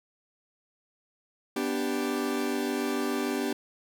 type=chord; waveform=40% pulse; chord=G major; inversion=first; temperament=equal; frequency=246.9 / 293.7 / 392 Hz; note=B3 / D4 / G4; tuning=0 / 0 / 0 cents; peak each=-31 dBFS; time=1.56-3.53 s; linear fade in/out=5 ms; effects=none